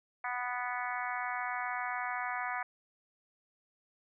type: harmonic tone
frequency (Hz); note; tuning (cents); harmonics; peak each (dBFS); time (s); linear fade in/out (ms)
246.9; B3; 0; 3 / 4 / 5 / 6 / 7 / 8 / 9; -39 / -40 / -41 / -42 / -42 / -43 / -44; 0.24-2.63; 5
effects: none